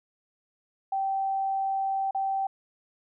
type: tone with dropouts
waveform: sine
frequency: 777 Hz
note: G5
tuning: 16 cents flat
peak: -25 dBFS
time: 0.92-2.47 s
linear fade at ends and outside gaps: 5 ms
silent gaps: 2.11-2.147 s
effects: none